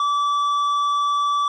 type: tone with tanh clipping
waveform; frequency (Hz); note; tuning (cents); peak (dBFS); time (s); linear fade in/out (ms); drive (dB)
sine; 1156; D6; -28; -19; 0-1.48; 2; 8
effects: none